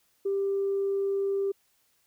sine tone, 394.4 Hz, G4, 11 cents sharp, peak -24 dBFS, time 0.25-1.52 s, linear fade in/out 10 ms, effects tanh soft clip ceiling -20 dBFS + white hiss -69 dBFS RMS until 2.06 s

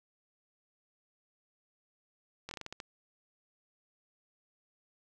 slowing click train, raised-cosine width 0.2 ms, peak -24 dBFS, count 8, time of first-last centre 2.49-2.802 s, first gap 22 ms, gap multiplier 1.23, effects none

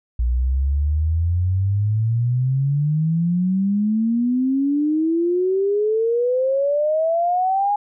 sine exponential sweep, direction up, 58.27 to 830.6 Hz, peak -16 dBFS, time 0.19-7.76 s, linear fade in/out 5 ms, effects none

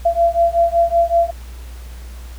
sine beating tone pair, 677 / 682.3 Hz, E5 / F5, +46 / -41 cents, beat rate 5.3 Hz, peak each -15 dBFS, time 0.05-1.31 s, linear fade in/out 10 ms, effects added 60 Hz sine -30 dBFS peak until 2.38 s + pink hiss -44 dBFS RMS until 2.38 s

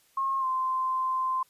sine tone with pitch glide, 1078 to 1039.5 Hz, C#6 to C6, -49 to -12 cents, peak -25 dBFS, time 0.17-1.43 s, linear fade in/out 5 ms, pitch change -63 cents, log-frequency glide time 0.39-0.46 s, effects white hiss -64 dBFS RMS until 1.49 s + resampled to 32000 Hz

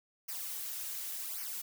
blue noise with flanger, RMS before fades -40 dBFS, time 0.28-1.62 s, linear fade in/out 10 ms, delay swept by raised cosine 0.26 to 5.86 ms, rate 0.89 Hz, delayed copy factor -0.8, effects none

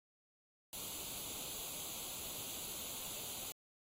white noise with comb filter, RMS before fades -45 dBFS, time 0.73-3.52 s, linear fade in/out 0 ms, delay 0.28 ms, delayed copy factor +0.75, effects AAC 48 kbps

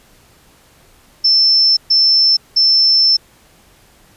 sine tone bursts at uneven times, 5320 Hz, E8, 15 cents sharp, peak -8 dBFS, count 3, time 1.24-1.77 / 1.9-2.37 / 2.56-3.17 s, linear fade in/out 10 ms, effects pink hiss -49 dBFS RMS until 4.16 s + resampled to 32000 Hz

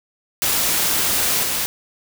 white noise with level steps, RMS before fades -19 / -22 dBFS, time 0.42-1.66 s, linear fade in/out 0 ms, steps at 1.43 s, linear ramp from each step 2 ms, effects none

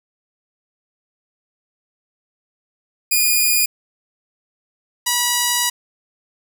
5% pulse tone pair in turn, 2445 / 970.3 Hz, D#7 / B5, -31 / -31 cents, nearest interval octave + major third, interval 1600 cents, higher first, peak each -4 dBFS, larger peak neither, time 3.11-3.66 / 5.06-5.7 s, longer second, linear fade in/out 10 ms, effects none

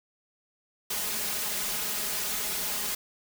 white noise with comb filter, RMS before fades -31 dBFS, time 0.9-2.95 s, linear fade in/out 5 ms, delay 4.8 ms, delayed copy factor +0.8, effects none

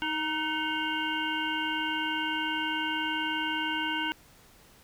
harmonic tone with a mistuned harmonic, 312.6 Hz, D#4, 8 cents sharp, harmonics 1 / 3 / 5 / 7 / 9 / 10, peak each -35 / -34 / -33 / -38 / -34 / -42 dBFS, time 0.02-4.12 s, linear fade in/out 0 ms, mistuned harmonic 5, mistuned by -50 cents, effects pink hiss -57 dBFS RMS until 4.83 s

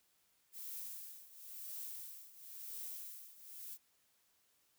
violet noise with tremolo, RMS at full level -45 dBFS, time 0.52-3.78 s, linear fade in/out 50 ms, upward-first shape triangle, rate 0.97 Hz, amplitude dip 85%, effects white hiss -75 dBFS RMS until 4.78 s

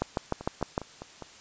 two click trains, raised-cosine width 1 ms, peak -24 / -12 dBFS, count 5 / 6, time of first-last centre 0.41-1.223 / 0.02-0.779 s, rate 4.92 / 6.59 Hz, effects white hiss -51 dBFS RMS until 1.4 s + resampled to 16000 Hz

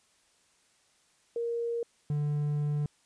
sine / triangle tone pair in turn, 468.2 / 147.47 Hz, A#4 / D3, +8 / +8 cents, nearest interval octave + minor sixth, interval 2000 cents, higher first, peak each -29 / -25 dBFS, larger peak second, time 1.36-1.83 / 2.1-2.86 s, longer second, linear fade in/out 2 ms, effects white hiss -67 dBFS RMS until 3.05 s + resampled to 22050 Hz

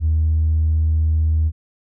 triangle tone with tanh clipping, 78.9 Hz, D#2, 25 cents sharp, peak -14 dBFS, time 0-1.52 s, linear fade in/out 50 ms, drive 5 dB, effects none

